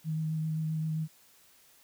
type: tone with vibrato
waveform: sine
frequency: 157.6 Hz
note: D#3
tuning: 23 cents sharp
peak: -29 dBFS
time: 0.04-1.08 s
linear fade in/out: 50 ms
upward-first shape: triangle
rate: 7.6 Hz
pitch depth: 18 cents each way
effects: white hiss -61 dBFS RMS until 1.83 s